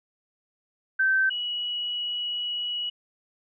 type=tone pair in turn; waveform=sine; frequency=1549 / 2924 Hz; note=G6 / F#7; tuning=-21 / -21 cents; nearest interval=major seventh; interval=1100 cents; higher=second; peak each=-19 / -27 dBFS; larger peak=first; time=0.99-1.3 / 1.3-2.9 s; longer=second; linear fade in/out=10 ms; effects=none